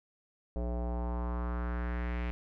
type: tone with low-pass filter sweep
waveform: square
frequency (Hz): 60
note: B1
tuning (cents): -49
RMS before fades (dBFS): -34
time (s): 0.56-2.31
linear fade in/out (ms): 0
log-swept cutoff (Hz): 590 to 2400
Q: 2.5
effects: none